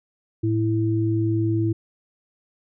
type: tone pair together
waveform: sine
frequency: 110 / 329.6 Hz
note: A2 / E4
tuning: 0 / 0 cents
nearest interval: octave + perfect fifth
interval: 1900 cents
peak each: -21 / -22 dBFS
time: 0.43-1.73 s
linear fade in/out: 10 ms
effects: none